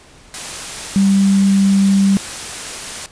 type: tone in noise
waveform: sine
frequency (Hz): 196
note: G3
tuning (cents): 0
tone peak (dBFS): -9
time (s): 0.96-2.17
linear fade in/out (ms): 0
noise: white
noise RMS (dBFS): -27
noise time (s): 0.34-3.06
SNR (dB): +15
effects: pink hiss -44 dBFS RMS until 3.11 s + resampled to 22050 Hz